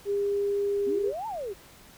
sine tone, 403.5 Hz, G#4, 50 cents flat, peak -24 dBFS, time 0.05-1.13 s, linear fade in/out 50 ms
sine exponential two-way sweep, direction up then down, 246.9 to 926 to 364.6 Hz, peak -31 dBFS, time 0.86-1.54 s, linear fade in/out 20 ms, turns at 1.27 s
effects pink hiss -52 dBFS RMS until 1.97 s

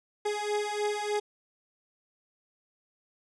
30% pulse beating tone pair, 415.3 / 418.6 Hz, G#4 / G#4, 0 / +14 cents, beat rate 3.3 Hz, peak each -29 dBFS, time 0.25-1.2 s, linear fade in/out 10 ms, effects resampled to 22050 Hz

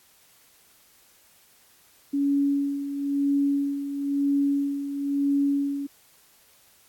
sine tone with tremolo, 281.4 Hz, C#4, 26 cents sharp, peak -19 dBFS, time 2.13-5.87 s, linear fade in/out 10 ms, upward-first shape sine, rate 1 Hz, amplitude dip 65%, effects white hiss -58 dBFS RMS until 6.88 s + AAC 64 kbps

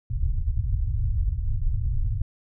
pink low-pass noise, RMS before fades -24 dBFS, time 0.1-2.22 s, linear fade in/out 5 ms, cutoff 120 Hz, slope 48 dB/octave, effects none

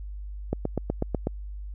click train, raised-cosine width 2 ms, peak -12 dBFS, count 7, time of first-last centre 0.53-1.271 s, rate 8.1 Hz, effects added 50 Hz sine -34 dBFS peak until 1.74 s

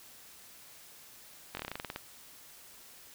slowing click train, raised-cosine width 0.3 ms, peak -21 dBFS, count 12, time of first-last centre 1.55-1.961 s, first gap 21 ms, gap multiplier 1.11, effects white hiss -54 dBFS RMS until 3.14 s

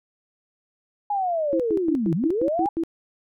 sine linear two-way sweep, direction down then up, 836 to 147.8 to 836 Hz, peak -21 dBFS, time 1.1-2.69 s, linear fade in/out 5 ms, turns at 2.14 s
sine tone bursts, 329.6 Hz, E4, in tune, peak -21 dBFS, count 8, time 1.53-2.836 s, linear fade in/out 0 ms, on 67 ms, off 110 ms
effects none

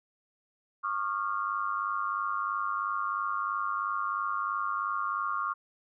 sine tone cluster, 1101 / 1204 / 1391 Hz, C#6 / D6 / F6, -12 / +43 / -7 cents, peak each -32 / -33 / -35 dBFS, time 0.83-5.54 s, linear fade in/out 20 ms, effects none

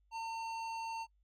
triangle tone with hard clipping, 906 Hz, A#5, 50 cents flat, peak -40 dBFS, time 0.11-1.07 s, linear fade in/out 50 ms, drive 16 dB, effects noise-tail reverb RT60 0.1 s tail -25 dB re dry + added 50 Hz sine -69 dBFS peak until 1.23 s

